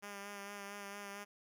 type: tone with vibrato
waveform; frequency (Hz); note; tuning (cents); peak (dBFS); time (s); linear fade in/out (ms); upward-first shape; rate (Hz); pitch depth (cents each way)
5% pulse; 201.6; G3; +49; -34; 0.02-1.25; 20; sine; 4.4; 24
effects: none